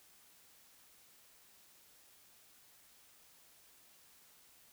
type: silence
effects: white hiss -64 dBFS RMS until 4.72 s